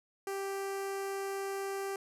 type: tone with notch filter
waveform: sawtooth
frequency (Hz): 392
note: G4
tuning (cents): 0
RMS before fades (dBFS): -37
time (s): 0.27-1.96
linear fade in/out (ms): 2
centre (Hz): 3600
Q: 1.5
effects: resampled to 32000 Hz + 11-bit